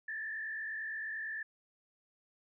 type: tone with frequency modulation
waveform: sine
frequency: 1760 Hz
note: A6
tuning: in tune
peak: -37 dBFS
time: 0.08-1.43 s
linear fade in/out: 5 ms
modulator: 48.7 Hz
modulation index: 1.1
effects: none